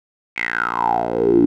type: tone with band-pass filter sweep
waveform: 10% pulse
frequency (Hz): 58.27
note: A#1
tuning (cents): 0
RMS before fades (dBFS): -18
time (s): 0.36-1.46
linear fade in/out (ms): 10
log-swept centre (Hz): 2300 to 290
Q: 9.6
effects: none